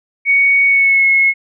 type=tone with pitch glide; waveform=sine; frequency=2232 to 2176 Hz; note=C#7 to C#7; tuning=+11 to -33 cents; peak=-8 dBFS; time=0.25-1.34 s; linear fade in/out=50 ms; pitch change=-44 cents; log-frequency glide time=0.66-1.06 s; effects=none